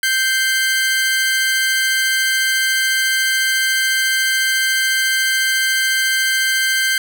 sawtooth tone pair together, 1564 / 2090 Hz, G6 / C7, -4 / -2 cents, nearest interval perfect fourth, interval 502 cents, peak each -12 / -18 dBFS, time 0.03-6.98 s, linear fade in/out 2 ms, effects none

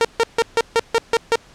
sawtooth tone bursts, 460 Hz, A#4, 23 cents flat, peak -9 dBFS, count 8, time 0.01-1.356 s, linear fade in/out 0 ms, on 37 ms, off 150 ms, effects pink hiss -48 dBFS RMS until 1.54 s + low-pass 7000 Hz 12 dB/octave

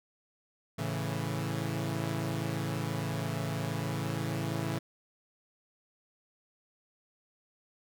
sawtooth chord, A major, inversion none, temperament equal, 110 / 138.59 / 164.81 Hz, A2 / C#3 / E3, 0 / 0 / 0 cents, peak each -32 dBFS, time 0.78-4.79 s, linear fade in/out 10 ms, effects none

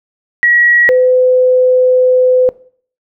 sine tone pair in turn, 1915 / 507.2 Hz, A#6 / B4, +46 / +46 cents, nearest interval octave + major seventh, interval 2300 cents, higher first, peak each -6 dBFS, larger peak neither, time 0.43-0.89 / 0.89-2.49 s, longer second, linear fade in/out 0 ms, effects noise-tail reverb RT60 0.5 s tail -20 dB re dry

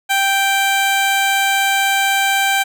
15% pulse tone, 784 Hz, G5, in tune, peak -7 dBFS, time 0.09-2.64 s, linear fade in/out 20 ms, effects none

